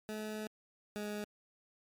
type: tone pair in turn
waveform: 20% pulse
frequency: 214.8 / 208.7 Hz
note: A3 / G#3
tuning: -41 / +9 cents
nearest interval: unison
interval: 50 cents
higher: first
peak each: -34 / -33 dBFS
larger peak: second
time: 0.09-0.47 / 0.96-1.24 s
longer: first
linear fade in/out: 0 ms
effects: MP3 96 kbps